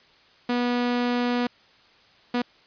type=tone bursts at uneven times; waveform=sawtooth; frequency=243.6 Hz; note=B3; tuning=24 cents flat; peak=-18 dBFS; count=2; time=0.49-1.47 / 2.34-2.42 s; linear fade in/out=5 ms; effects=white hiss -56 dBFS RMS until 2.66 s + resampled to 11025 Hz